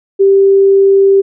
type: tone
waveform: sine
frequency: 392 Hz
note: G4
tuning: in tune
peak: -4 dBFS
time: 0.19-1.22 s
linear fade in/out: 20 ms
effects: none